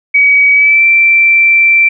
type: tone with pitch glide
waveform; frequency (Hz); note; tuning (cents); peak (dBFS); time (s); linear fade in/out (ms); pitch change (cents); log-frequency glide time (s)
sine; 2268 to 2344; C#7 to D7; +39 to -4; -4; 0.14-1.89; 10; +57; 0.53-0.84
effects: none